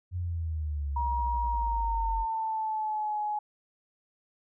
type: exponential sweep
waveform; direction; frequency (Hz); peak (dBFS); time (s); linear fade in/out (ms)
sine; down; 91.1 to 45.24; -29; 0.11-2.26; 50
type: tone with pitch glide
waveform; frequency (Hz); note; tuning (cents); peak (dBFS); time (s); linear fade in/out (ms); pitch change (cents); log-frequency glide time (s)
sine; 950 to 841.5; A#5 to G#5; +33 to +23; -28; 0.96-3.39; 5; -210; 1.45-3.2
effects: none